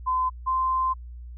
sine tone pair in turn, 1024 / 1039.5 Hz, C6 / C6, -38 / -12 cents, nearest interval unison, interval 26 cents, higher second, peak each -21 dBFS, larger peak neither, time 0.06-0.3 / 0.46-0.94 s, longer second, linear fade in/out 20 ms, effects added 60 Hz sine -37 dBFS peak until 1.37 s

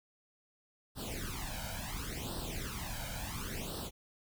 pink noise with flanger, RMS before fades -40 dBFS, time 0.95-3.91 s, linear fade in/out 50 ms, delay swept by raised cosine 0.22 to 1.32 ms, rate 0.71 Hz, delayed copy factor +0.85, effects none

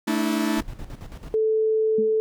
45% pulse chord, A suspended fourth, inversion none, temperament equal with one note detuned, 220 / 293.7 / 323.4 Hz, A3 / D4 / E4, 0 / 0 / -33 cents, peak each -25 / -26 / -26 dBFS, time 0.07-0.61 s, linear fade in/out 10 ms
brown noise with tremolo, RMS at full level -34 dBFS, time 0.57-1.35 s, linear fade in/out 10 ms, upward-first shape square, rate 9.1 Hz, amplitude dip 65%
sine tone, 438.2 Hz, A4, 7 cents flat, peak -18 dBFS, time 1.34-2.2 s, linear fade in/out 0 ms
sine tone with exponential decay, 216.1 Hz, A3, 31 cents flat, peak -22 dBFS, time 1.98-2.18 s, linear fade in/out 5 ms, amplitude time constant 42 ms
effects none

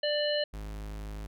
harmonic tone, 592 Hz, D5, 14 cents sharp, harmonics 1 / 3 / 5 / 7, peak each -28 / -37 / -34 / -35 dBFS, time 0.03-0.44 s, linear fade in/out 5 ms
45% pulse tone, 52 Hz, G#1, 3 cents sharp, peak -37 dBFS, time 0.53-1.27 s, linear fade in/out 10 ms
effects none

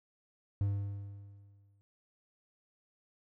triangle tone with exponential decay, 100.2 Hz, G2, 38 cents sharp, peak -25 dBFS, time 0.61-1.81 s, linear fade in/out 0 ms, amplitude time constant 260 ms, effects none

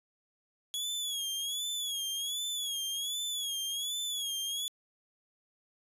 sawtooth tone with vibrato, 3349 Hz, G#7, 14 cents sharp, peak -30 dBFS, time 0.74-4.68 s, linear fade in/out 0 ms, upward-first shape sine, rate 1.3 Hz, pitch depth 90 cents each way, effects resampled to 32000 Hz

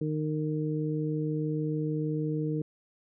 harmonic tone, 153.6 Hz, D#3, 22 cents flat, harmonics 1 / 2 / 3, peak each -30 / -32 / -35 dBFS, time 0.01-2.62 s, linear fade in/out 5 ms, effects none

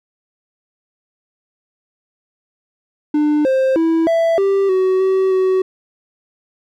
triangle tone with pitch steps, 299 / 527 / 327.1 / 663 / 392.7 / 375.1 / 380.3 / 375.7 Hz, D4 / C5 / E4 / E5 / G4 / F#4 / F#4 / F#4, +31 / +12 / -13 / +10 / +3 / +24 / +48 / +26 cents, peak -10 dBFS, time 3.14-5.62 s, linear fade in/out 5 ms, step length 310 ms, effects none

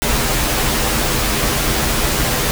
pink noise with comb filter, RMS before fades -17 dBFS, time 0.02-2.51 s, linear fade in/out 0 ms, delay 11 ms, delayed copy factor -0.65, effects none

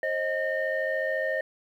sine tone cluster, 532 / 626 / 1828 Hz, C5 / D#5 / A#6, +29 / +10 / -34 cents, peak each -29 dBFS, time 0.03-1.41 s, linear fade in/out 2 ms, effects tanh soft clip ceiling -18 dBFS + 10-bit

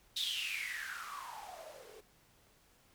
blue noise with band-pass filter sweep, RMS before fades -42 dBFS, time 0.16-2.01 s, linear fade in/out 10 ms, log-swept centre 3800 to 400 Hz, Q 9.5, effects pink hiss -67 dBFS RMS until 2.94 s

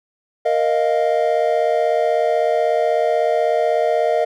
triangle chord, Bb suspended fourth, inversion none, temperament equal, 466.2 / 622.3 / 698.5 Hz, Bb4 / Eb5 / F5, 0 / 0 / 0 cents, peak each -18 / -16 / -18 dBFS, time 0.45-4.25 s, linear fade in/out 10 ms, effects none

